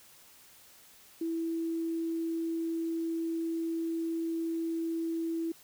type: tone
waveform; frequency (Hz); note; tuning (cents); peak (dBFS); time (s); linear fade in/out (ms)
sine; 329.6; E4; 0; -30; 1.21-5.52; 5
effects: white hiss -57 dBFS RMS until 5.63 s